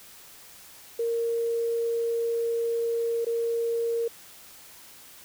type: tone with dropouts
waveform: sine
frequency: 464 Hz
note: A#4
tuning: 8 cents flat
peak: -24 dBFS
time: 0.99-4.08 s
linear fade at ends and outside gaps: 5 ms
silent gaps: 3.248-3.266 s
effects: white hiss -49 dBFS RMS until 5.24 s